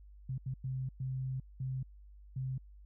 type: tone bursts at uneven times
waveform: sine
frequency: 130.81 Hz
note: C3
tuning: in tune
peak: -34 dBFS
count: 6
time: 0.29-0.38 / 0.46-0.54 / 0.64-0.89 / 1-1.4 / 1.6-1.83 / 2.36-2.58 s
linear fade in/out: 5 ms
effects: added 50 Hz sine -52 dBFS peak until 2.85 s